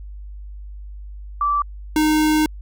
sine / square tone pair in turn, 1163 / 308 Hz, D6 / D#4, -17 / -17 cents, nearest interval octave + major seventh, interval 2300 cents, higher first, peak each -16 / -15 dBFS, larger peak second, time 1.41-1.62 / 1.96-2.46 s, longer second, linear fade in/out 2 ms, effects added 50 Hz sine -32 dBFS peak until 2.61 s

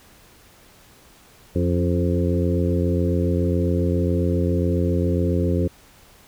harmonic tone with a mistuned harmonic, 87.3 Hz, F2, in tune, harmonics 1 / 2 / 3 / 4 / 5 / 6, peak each -21 / -24 / -26 / -27 / -28 / -29 dBFS, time 1.55-5.68 s, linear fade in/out 10 ms, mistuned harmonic 3, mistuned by +36 cents, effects pink hiss -51 dBFS RMS until 6.27 s

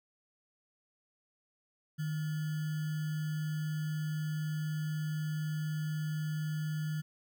sine tone with sample-and-hold, 154 Hz, D#3, 17 cents flat, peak -32 dBFS, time 1.98-7.02 s, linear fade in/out 20 ms, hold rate 1575 Hz, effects none

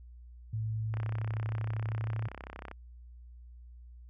sine tone with pitch glide, 110 to 110.7 Hz, A2 to A2, 0 to +11 cents, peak -31 dBFS, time 0.53-2.28 s, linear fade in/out 5 ms, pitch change +11 cents, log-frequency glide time 1.82-1.98 s
click train, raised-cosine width 0.5 ms, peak -27 dBFS, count 59, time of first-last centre 0.94-2.714 s, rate 32.7 Hz
effects added 60 Hz sine -48 dBFS peak until 4.09 s

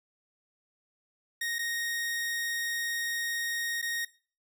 sawtooth tone with dropouts, 1864.7 Hz, A#6, in tune, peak -27 dBFS, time 1.41-4.05 s, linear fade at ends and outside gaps 5 ms, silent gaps 1.585-1.59 / 3.816-3.825 s, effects noise-tail reverb RT60 0.4 s tail -19 dB re dry

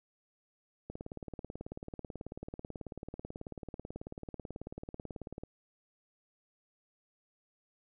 click train, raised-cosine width 2 ms, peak -28 dBFS, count 84, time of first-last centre 0.9-5.436 s, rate 18.3 Hz, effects none

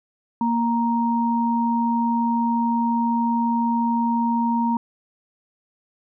sine tone pair together, 233.6 / 934.4 Hz, A#3 / A#5, +4 / +4 cents, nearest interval 2 octaves, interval 2400 cents, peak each -20 / -22 dBFS, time 0.41-4.77 s, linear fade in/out 2 ms, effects none

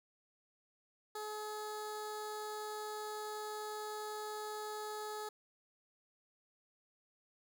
15% pulse tone with notch filter, 425.3 Hz, G#4, 41 cents sharp, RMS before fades -43 dBFS, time 1.15-5.29 s, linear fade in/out 5 ms, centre 2300 Hz, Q 1.2, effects none

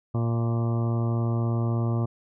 harmonic tone with a mistuned harmonic, 116.54 Hz, A#2, in tune, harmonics 1 / 2 / 3 / 4 / 5 / 6 / 7 / 8 / 9 / 10, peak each -23 / -31 / -34 / -41 / -40 / -41 / -45 / -47 / -44 / -43 dBFS, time 0.14-2.06 s, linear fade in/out 10 ms, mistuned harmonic 6, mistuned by -29 cents, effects none

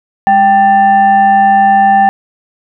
sine tone with frequency modulation, 784 Hz, G5, in tune, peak -4 dBFS, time 0.27-2.09 s, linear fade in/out 0 ms, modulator 988 Hz, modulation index 0.45, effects none

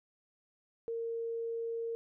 sine tone, 460.2 Hz, A#4, 22 cents flat, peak -34 dBFS, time 0.88-1.95 s, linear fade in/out 0 ms, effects none

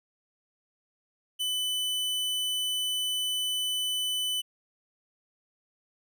45% pulse tone, 3000 Hz, F#7, 23 cents sharp, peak -27 dBFS, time 1.39-4.42 s, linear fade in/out 20 ms, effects none

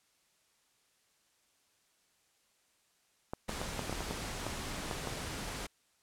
clicks, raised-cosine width 1 ms, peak -22 dBFS, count 11, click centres 3.335 / 3.494 / 3.615 / 3.793 / 3.896 / 3.927 / 4.006 / 4.11 / 4.466 / 4.912 / 5.073 s
pink noise, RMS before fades -40 dBFS, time 3.48-5.67 s, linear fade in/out 10 ms
effects white hiss -72 dBFS RMS until 6.02 s + low-pass 10000 Hz 12 dB/octave

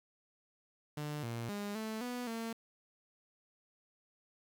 sawtooth tone with pitch steps, 149 / 116.7 / 204.2 / 219.2 / 246 / 227.6 Hz, D3 / A#2 / G#3 / A3 / B3 / A#3, +25 / +2 / -29 / -6 / -7 / -41 cents, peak -34 dBFS, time 0.97-2.53 s, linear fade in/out 5 ms, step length 260 ms, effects 10-bit

